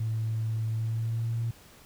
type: tone with pitch glide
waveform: sine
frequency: 111.2 to 115.65 Hz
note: A2 to A#2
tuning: +19 to -13 cents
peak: -26 dBFS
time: 0-1.51 s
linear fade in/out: 5 ms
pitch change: +68 cents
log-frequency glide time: 0.71-1.38 s
effects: tanh soft clip ceiling -22 dBFS + pink hiss -54 dBFS RMS until 1.85 s